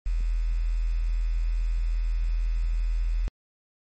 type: tone with quantisation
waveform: sine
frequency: 41.2 Hz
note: E1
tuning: in tune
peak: -22 dBFS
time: 0.06-3.28 s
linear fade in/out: 0 ms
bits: 8
effects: MP3 32 kbps